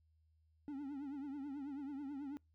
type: tone with vibrato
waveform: triangle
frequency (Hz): 281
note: C#4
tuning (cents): +24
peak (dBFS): -40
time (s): 0.68-2.37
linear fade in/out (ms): 0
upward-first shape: triangle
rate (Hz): 9.2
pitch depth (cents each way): 120
effects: noise-tail reverb RT60 0.2 s tail -26 dB re dry + added 79 Hz sine -70 dBFS peak until 2.54 s